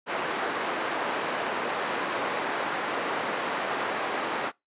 white band-pass noise, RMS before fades -30 dBFS, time 0.06-4.52 s, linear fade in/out 50 ms, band 300 to 1400 Hz, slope 12 dB/octave, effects noise-tail reverb RT60 0.2 s tail -24 dB re dry + resampled to 8000 Hz

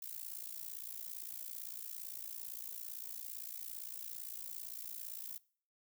violet noise with amplitude modulation, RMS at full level -42 dBFS, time 0.02-5.38 s, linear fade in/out 5 ms, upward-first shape sine, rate 57.7 Hz, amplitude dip 90%, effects noise-tail reverb RT60 0.5 s tail -22 dB re dry

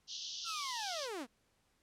white band-pass noise, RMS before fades -44 dBFS, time 0.07-1.09 s, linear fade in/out 50 ms, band 2900 to 6200 Hz, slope 96 dB/octave
sawtooth linear sweep, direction down, 1396.9 to 214.4 Hz, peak -36 dBFS, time 0.44-1.27 s, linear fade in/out 50 ms
effects pink hiss -75 dBFS RMS until 1.82 s + low-pass 11000 Hz 12 dB/octave

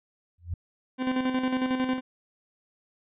sine tone with exponential growth, 85.9 Hz, F2, 28 cents flat, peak -24 dBFS, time 0.38-0.54 s, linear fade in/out 5 ms, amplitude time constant 34 ms
40% pulse tone with tremolo, 257.1 Hz, C4, 30 cents flat, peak -22 dBFS, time 0.98-2.01 s, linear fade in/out 50 ms, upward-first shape square, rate 11 Hz, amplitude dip 50%
effects resampled to 8000 Hz

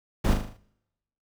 brown noise with echo, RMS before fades -23 dBFS, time 0.24-0.34 s, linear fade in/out 10 ms, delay 39 ms, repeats 6, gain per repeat -5 dB, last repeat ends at 0.574 s, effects noise-tail reverb RT60 0.9 s tail -24 dB re dry

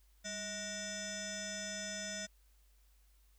sine tone with frequency modulation, 2700 Hz, E7, 41 cents sharp, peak -39 dBFS, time 0.24-2.27 s, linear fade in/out 20 ms, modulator 834 Hz, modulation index 5.2, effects added 50 Hz sine -64 dBFS peak until 3.38 s + white hiss -74 dBFS RMS until 3.38 s

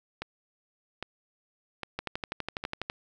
two click trains, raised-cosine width 0.3 ms, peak -16 / -18 dBFS, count 12 / 4, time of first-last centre 1.99-2.899 / 0.22-2.639 s, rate 12.1 / 1.24 Hz, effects none

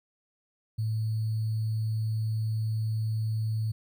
sine tone with sample-and-hold, 110 Hz, A2, in tune, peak -26 dBFS, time 0.78-3.72 s, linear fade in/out 10 ms, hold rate 4410 Hz, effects none

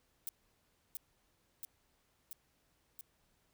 violet noise with echo, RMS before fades -40 dBFS, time 0.27-0.29 s, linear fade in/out 0 ms, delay 680 ms, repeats 4, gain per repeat -2 dB, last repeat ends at 3.01 s, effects pink hiss -75 dBFS RMS until 3.53 s

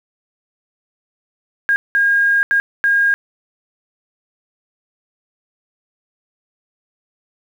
sine tone bursts at uneven times, 1623 Hz, G#6, 40 cents flat, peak -11 dBFS, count 4, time 1.69-1.76 / 1.95-2.43 / 2.51-2.6 / 2.84-3.14 s, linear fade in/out 0 ms, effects 7-bit

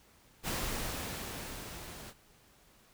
pink noise with level ramp, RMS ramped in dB -34 to -48 dBFS, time 0.43-2.14 s, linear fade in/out 50 ms, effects pink hiss -63 dBFS RMS until 2.93 s

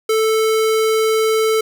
square tone, 440 Hz, A4, in tune, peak -14 dBFS, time 0.09-1.61 s, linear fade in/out 5 ms, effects none

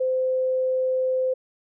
sine tone, 516 Hz, C5, 24 cents flat, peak -20 dBFS, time 0-1.34 s, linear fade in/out 10 ms, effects none

